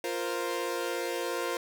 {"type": "chord", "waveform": "sawtooth", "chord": "F suspended fourth", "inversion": "none", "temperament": "equal", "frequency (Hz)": [349.2, 466.2, 523.3], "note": ["F4", "Bb4", "C5"], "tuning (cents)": [0, 0, 0], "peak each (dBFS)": -31, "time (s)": [0.04, 1.57], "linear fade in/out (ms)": 2, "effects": []}